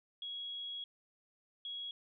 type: tone bursts at uneven times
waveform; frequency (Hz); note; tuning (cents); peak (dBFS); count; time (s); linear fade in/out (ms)
sine; 3322; G#7; 0; -40; 2; 0.22-0.84 / 1.65-1.91; 2
effects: none